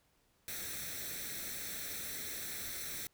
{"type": "noise with comb filter", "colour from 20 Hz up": "white", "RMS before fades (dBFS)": -42, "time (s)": [0.48, 3.07], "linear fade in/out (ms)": 0, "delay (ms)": 0.51, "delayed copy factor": 0.7, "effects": ["pink hiss -73 dBFS RMS until 3.13 s"]}